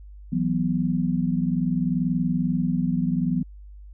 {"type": "chord", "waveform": "sine", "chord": "E suspended second", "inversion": "none", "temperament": "just", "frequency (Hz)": [164.81, 185.42, 247.2], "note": ["E3", "F#3", "B3"], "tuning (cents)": [0, 4, 2], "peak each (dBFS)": -25, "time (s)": [0.32, 3.43], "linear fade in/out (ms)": 10, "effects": ["added 50 Hz sine -40 dBFS peak until 3.93 s"]}